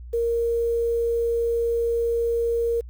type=tone with quantisation; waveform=sine; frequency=466.2 Hz; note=A#4; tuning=in tune; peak=-20 dBFS; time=0.13-2.81 s; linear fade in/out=10 ms; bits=8; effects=added 60 Hz sine -36 dBFS peak until 2.89 s